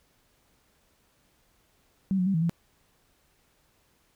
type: tone with pitch steps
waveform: sine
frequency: 192.3 / 181.7 / 195 / 161.3 / 168.7 Hz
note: G3 / F#3 / G3 / E3 / E3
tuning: -33 / -31 / -9 / -37 / +40 cents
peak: -22 dBFS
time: 2.11-2.495 s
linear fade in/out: 0 ms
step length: 77 ms
effects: pink hiss -67 dBFS RMS until 4.15 s